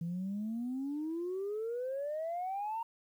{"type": "exponential sweep", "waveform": "sine", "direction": "up", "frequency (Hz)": [164.81, 932.3], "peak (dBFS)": -33, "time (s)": [0.01, 2.83], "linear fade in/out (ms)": 5, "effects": ["tanh soft clip ceiling -31 dBFS", "11-bit"]}